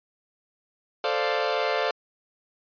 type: chord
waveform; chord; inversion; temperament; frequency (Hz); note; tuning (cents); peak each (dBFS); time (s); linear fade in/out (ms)
sawtooth; D minor seventh; second; equal; 440 / 523.3 / 587.3 / 698.5; A4 / C5 / D5 / F5; 0 / 0 / 0 / 0; -25; 1.04-1.91; 2
effects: resampled to 11025 Hz